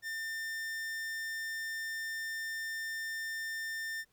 45% pulse tone, 1800 Hz, A6, 39 cents sharp, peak -36 dBFS, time 0.02-4.05 s, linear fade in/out 50 ms, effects pink hiss -73 dBFS RMS until 4.12 s

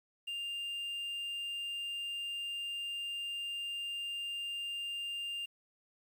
triangle tone with quantisation, 2800 Hz, F7, 4 cents sharp, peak -35 dBFS, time 0.27-5.46 s, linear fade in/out 10 ms, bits 10, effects none

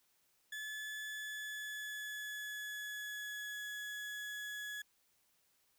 35% pulse tone with pitch glide, 1723 to 1687.5 Hz, A6 to G#6, -37 to +27 cents, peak -40 dBFS, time 0.52-4.82 s, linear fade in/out 5 ms, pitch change -36 cents, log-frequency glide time 1.07-3.57 s, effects white hiss -75 dBFS RMS until 5.78 s

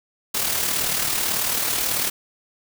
white noise with amplitude modulation, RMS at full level -21 dBFS, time 0.34-2.1 s, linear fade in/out 10 ms, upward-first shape sine, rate 38.2 Hz, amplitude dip 45%, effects none

